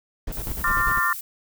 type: noise with tremolo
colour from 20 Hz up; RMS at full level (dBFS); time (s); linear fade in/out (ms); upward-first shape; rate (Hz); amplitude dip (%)
brown; -28; 0.27-0.99; 5; square; 10; 70
type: noise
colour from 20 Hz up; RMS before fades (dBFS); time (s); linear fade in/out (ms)
violet; -34; 0.32-1.21; 5
type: chord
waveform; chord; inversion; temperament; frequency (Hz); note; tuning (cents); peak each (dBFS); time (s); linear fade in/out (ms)
sine; D minor seventh; third; equal with one note detuned; 1046.5 / 1174.7 / 1396.9 / 1802.2; C6 / D6 / F6 / A6; 0 / 0 / 0 / +41; -27 / -25 / -25 / -23; 0.64-1.13; 2
effects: none